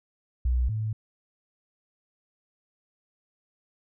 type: tone pair in turn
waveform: sine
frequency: 61.74 / 108.98 Hz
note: B1 / A2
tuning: 0 / -16 cents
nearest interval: minor seventh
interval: 984 cents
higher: second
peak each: -21 / -26 dBFS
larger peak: first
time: 0.45-0.69 / 0.69-0.93 s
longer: neither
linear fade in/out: 5 ms
effects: none